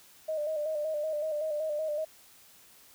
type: tone with vibrato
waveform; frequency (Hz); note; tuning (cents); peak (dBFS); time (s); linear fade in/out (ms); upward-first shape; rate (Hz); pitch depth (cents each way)
sine; 612; D#5; -29; -29; 0.28-2.05; 10; square; 5.3; 48
effects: white hiss -57 dBFS RMS until 2.94 s